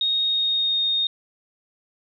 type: tone with pitch glide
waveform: sine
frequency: 3729 to 3697 Hz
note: A#7 to A#7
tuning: 0 to -15 cents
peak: -19 dBFS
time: 0.01-1.07 s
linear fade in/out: 2 ms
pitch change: -15 cents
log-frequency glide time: 0.25-0.85 s
effects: none